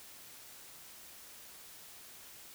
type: silence
effects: white hiss -53 dBFS RMS until 2.54 s